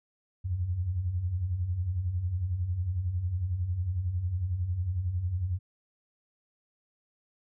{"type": "beating tone pair", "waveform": "sine", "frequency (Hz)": [81, 92], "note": ["E2", "F#2"], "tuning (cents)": [-30, -9], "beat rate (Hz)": 11, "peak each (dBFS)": [-36, -28], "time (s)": [0.44, 5.59], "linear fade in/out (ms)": 20, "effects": []}